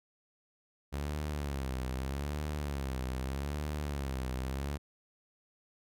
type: tone with vibrato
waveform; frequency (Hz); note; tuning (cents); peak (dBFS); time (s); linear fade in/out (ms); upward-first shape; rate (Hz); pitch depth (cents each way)
sawtooth; 69.3; C#2; 0; -30; 0.92-4.78; 20; sine; 0.81; 140
effects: none